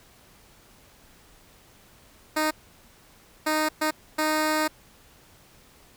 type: tone bursts at uneven times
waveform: 10% pulse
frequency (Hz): 309.2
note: D#4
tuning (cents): -11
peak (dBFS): -14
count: 4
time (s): 2.36-2.51 / 3.46-3.69 / 3.81-3.91 / 4.18-4.68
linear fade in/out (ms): 10
effects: pink hiss -55 dBFS RMS until 5.96 s